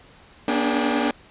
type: tone cluster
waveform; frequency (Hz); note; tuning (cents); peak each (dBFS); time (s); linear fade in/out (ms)
sawtooth; 240.5 / 282.1 / 292.4 / 417.1 / 794; B3 / C#4 / D4 / G#4 / G5; -46 / +30 / -7 / +7 / +22; -20 / -26 / -20 / -25 / -25; 0.48-1.11; 2
effects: pink hiss -50 dBFS RMS until 1.3 s + resampled to 8000 Hz